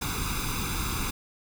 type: noise with comb filter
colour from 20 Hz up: pink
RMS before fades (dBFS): -30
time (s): 0.01-1.11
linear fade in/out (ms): 10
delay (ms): 0.81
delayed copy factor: +0.85
effects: none